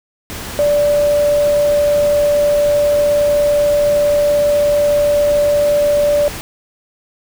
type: tone in noise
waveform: sine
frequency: 584 Hz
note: D5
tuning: 10 cents flat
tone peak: -10 dBFS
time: 0.59-6.28 s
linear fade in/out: 0 ms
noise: pink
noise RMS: -27 dBFS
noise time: 0.3-6.41 s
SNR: +14 dB
effects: none